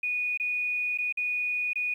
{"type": "tone with dropouts", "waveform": "sine", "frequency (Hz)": 2467, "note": "D#7", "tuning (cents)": -15, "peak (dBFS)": -26, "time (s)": [0.03, 1.94], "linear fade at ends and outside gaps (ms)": 5, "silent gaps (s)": [[0.375, 0.398], [0.976, 0.985], [1.125, 1.172], [1.733, 1.756]], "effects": ["10-bit"]}